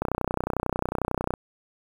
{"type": "click train", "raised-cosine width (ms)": 1, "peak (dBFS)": -11, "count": 42, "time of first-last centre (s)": [0.02, 1.338], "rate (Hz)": 31.1, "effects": ["7-bit"]}